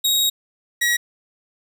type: tone pair in turn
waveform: sawtooth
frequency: 3786 / 1911.7 Hz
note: A#7 / A#6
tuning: +26 / +43 cents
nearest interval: octave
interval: 1183 cents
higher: first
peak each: -13 dBFS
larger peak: neither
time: 0.04-0.3 / 0.81-0.97 s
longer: first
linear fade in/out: 10 ms
effects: none